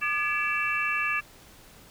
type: tone cluster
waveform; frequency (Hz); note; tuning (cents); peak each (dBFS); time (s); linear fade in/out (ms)
sine; 1200 / 1700 / 2316 / 2684; D6 / G#6 / D7 / E7; +37 / +40 / -25 / +31; -31 / -30 / -31 / -29; 0.01-1.21; 20
effects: pink hiss -52 dBFS RMS until 1.9 s